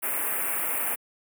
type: band-stop noise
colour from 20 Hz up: white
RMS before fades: -28 dBFS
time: 0.02-0.96 s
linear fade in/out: 20 ms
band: 2600 to 9100 Hz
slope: 48 dB/octave
effects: high-pass 300 Hz 12 dB/octave